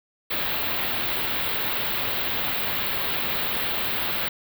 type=band-stop noise; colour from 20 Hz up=white; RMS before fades=-26 dBFS; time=0.3-4.29 s; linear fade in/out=10 ms; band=4100 to 15000 Hz; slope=48 dB/octave; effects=none